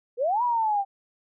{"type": "linear two-way sweep", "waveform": "sine", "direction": "up then down", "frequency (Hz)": [450.4, 987.8, 776], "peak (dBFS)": -21, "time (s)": [0.17, 0.85], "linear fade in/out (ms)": 50, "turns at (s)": 0.43, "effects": []}